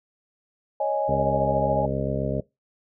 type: chord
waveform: sine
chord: C# suspended second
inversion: none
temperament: equal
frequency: 554.4 / 622.3 / 830.6 Hz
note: C#5 / D#5 / G#5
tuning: 0 / 0 / 0 cents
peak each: -26 dBFS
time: 0.8-1.86 s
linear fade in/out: 5 ms
type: harmonic tone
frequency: 67.6 Hz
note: C#2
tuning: 43 cents flat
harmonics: 1 / 2 / 3 / 4 / 6 / 7 / 8 / 9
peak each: -34 / -28 / -32 / -33 / -34 / -34 / -33 / -31 dBFS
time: 1.08-2.41 s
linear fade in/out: 10 ms
effects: noise-tail reverb RT60 0.2 s tail -21 dB re dry